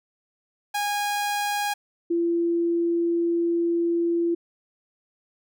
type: tone pair in turn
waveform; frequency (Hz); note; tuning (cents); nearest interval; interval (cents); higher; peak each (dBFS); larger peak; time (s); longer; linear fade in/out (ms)
sawtooth / sine; 821 / 339.9; G#5 / F4; -20 / -47; octave + minor third; 1527; first; -20; neither; 0.74-1.74 / 2.1-4.35; second; 10
effects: none